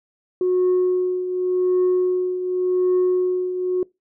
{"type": "tone with tremolo", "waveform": "sine", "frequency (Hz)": 365, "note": "F#4", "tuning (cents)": -24, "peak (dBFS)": -12, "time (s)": [0.41, 3.83], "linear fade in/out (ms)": 2, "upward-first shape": "triangle", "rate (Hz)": 0.88, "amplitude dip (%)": 70, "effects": ["noise-tail reverb RT60 0.2 s tail -23 dB re dry", "tanh soft clip ceiling -13 dBFS"]}